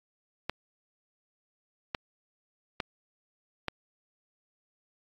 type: clicks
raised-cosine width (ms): 0.3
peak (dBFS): -14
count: 4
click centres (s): 0.496 / 1.948 / 2.802 / 3.683
effects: AAC 64 kbps